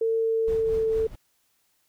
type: tone with pitch glide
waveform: sine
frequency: 450.8 to 444.1 Hz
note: A4 to A4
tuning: +42 to +16 cents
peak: -21 dBFS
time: 0.01-1.07 s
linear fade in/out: 5 ms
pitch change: -26 cents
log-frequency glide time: 0.23-0.88 s
type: noise with tremolo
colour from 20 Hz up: brown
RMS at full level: -35 dBFS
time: 0.47-1.16 s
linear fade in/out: 10 ms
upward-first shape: triangle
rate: 4.4 Hz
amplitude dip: 75%
effects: white hiss -69 dBFS RMS until 1.88 s